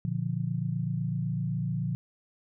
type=chord; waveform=sine; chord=Bb major; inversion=none; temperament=equal with one note detuned; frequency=118.72 / 146.83 / 174.61 Hz; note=Bb2 / D3 / F3; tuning=+32 / 0 / 0 cents; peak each=-32 dBFS; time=0.05-1.95 s; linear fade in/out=0 ms; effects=none